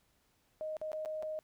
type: tone with dropouts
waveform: sine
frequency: 622.3 Hz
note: D#5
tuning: in tune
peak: -36 dBFS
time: 0.61-1.39 s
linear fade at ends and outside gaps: 0 ms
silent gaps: 0.768-0.815 / 0.918-0.931 / 1.05-1.058 / 1.225-1.231 s
effects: pink hiss -73 dBFS RMS until 1.43 s